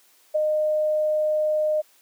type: tone with ADSR envelope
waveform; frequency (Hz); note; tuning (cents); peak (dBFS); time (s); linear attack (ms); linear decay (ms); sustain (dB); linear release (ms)
sine; 613; D#5; -26; -16; 0.34-1.82; 17; 9; -3; 21
effects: white hiss -58 dBFS RMS until 2.01 s + high-pass 300 Hz 12 dB/octave